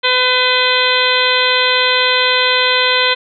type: harmonic tone with a mistuned harmonic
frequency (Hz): 504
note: B4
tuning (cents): +35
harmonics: 1 / 2 / 3 / 4 / 5 / 6 / 7 / 8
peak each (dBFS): -19 / -19 / -19 / -19 / -19 / -19 / -19 / -19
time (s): 0.03-3.15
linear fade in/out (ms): 20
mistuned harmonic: 6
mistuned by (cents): +72
effects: none